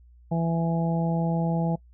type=harmonic tone; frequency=166.3 Hz; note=E3; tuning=16 cents sharp; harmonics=1 / 2 / 3 / 4 / 5; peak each=-23 / -35 / -34 / -33 / -34 dBFS; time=0.31-1.76 s; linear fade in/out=10 ms; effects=noise-tail reverb RT60 0.1 s tail -23 dB re dry + added 60 Hz sine -50 dBFS peak until 1.93 s